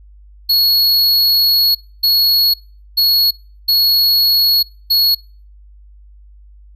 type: tone bursts at uneven times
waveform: square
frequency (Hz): 4343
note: C#8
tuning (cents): -36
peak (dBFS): -10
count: 5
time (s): 0.49-1.75 / 2.03-2.54 / 2.97-3.31 / 3.68-4.63 / 4.9-5.15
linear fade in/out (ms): 10
effects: noise-tail reverb RT60 0.4 s tail -26 dB re dry + added 50 Hz sine -39 dBFS peak until 6.75 s